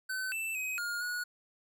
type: tone with pitch steps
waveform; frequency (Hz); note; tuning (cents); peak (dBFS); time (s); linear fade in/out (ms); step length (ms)
square; 1522 / 2656 / 2525 / 1422 / 1457; F#6 / E7 / D#7 / F6 / F#6; +48 / +12 / +25 / +31 / -27; -34; 0.09-1.24; 10; 230
effects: none